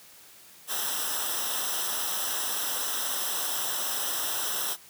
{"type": "noise with comb filter", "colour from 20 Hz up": "white", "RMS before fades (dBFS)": -30, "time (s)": [0.67, 4.77], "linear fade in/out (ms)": 50, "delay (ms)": 0.44, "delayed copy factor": -0.85, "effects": ["white hiss -52 dBFS RMS until 4.89 s", "high-pass 80 Hz 12 dB/octave"]}